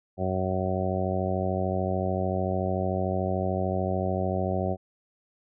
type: harmonic tone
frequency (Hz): 93.5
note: F#2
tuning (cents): +19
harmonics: 1 / 2 / 3 / 4 / 5 / 6 / 7 / 8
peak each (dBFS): -30 / -31 / -38 / -33 / -38 / -33 / -33 / -34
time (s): 0.17-4.77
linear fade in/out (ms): 50
effects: none